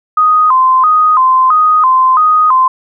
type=tone with vibrato; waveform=sine; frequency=1136 Hz; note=C#6; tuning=42 cents sharp; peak=-5 dBFS; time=0.17-2.68 s; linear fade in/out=5 ms; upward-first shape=square; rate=1.5 Hz; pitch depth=160 cents each way; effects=none